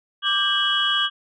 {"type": "tone cluster", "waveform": "sine", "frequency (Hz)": [1176, 1592, 2964, 3295], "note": ["D6", "G6", "F#7", "G#7"], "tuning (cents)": [2, 26, 2, -14], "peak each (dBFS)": [-25, -24, -23, -22], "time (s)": [0.22, 1.1], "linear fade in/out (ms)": 50, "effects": ["tanh soft clip ceiling -8 dBFS"]}